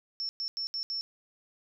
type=tone bursts at uneven times; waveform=sine; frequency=5400 Hz; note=E8; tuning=41 cents sharp; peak=-31 dBFS; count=5; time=0.2-0.29 / 0.4-0.48 / 0.57-0.67 / 0.74-0.83 / 0.9-1.01 s; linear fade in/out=0 ms; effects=none